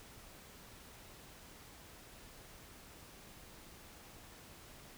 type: silence
effects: pink hiss -56 dBFS RMS until 4.97 s